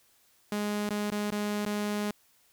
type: tone with dropouts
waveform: sawtooth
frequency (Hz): 207.7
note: G#3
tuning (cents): 0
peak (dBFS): -25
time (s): 0.52-2.11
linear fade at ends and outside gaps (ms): 2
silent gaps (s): 0.892-0.906 / 1.102-1.119 / 1.304-1.321 / 1.651-1.662
effects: white hiss -65 dBFS RMS until 2.52 s